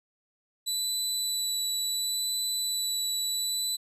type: tone with vibrato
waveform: 25% pulse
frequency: 3967 Hz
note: B7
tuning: 7 cents sharp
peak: -23 dBFS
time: 0.66-3.77 s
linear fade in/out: 20 ms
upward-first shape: sine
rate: 0.71 Hz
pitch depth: 10 cents each way
effects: none